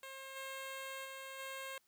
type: tone with level steps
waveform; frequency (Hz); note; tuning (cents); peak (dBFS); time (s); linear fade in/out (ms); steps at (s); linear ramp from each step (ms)
10% pulse; 535; C5; +38; -39 / -35 / -38 / -35; 0.03-1.78; 2; 0.35 / 1.04 / 1.38; 20
effects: white hiss -75 dBFS RMS until 1.87 s